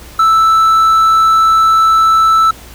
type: tone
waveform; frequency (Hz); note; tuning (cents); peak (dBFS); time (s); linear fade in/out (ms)
triangle; 1318.5; E6; 0; -4; 0.19-2.51; 5
effects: added 60 Hz sine -36 dBFS peak until 2.74 s + pink hiss -36 dBFS RMS until 2.74 s